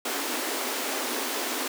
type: high-pass noise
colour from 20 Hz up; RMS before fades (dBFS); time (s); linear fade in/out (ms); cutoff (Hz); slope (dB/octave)
pink; -30; 0.05-1.68; 5; 240; 96
effects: none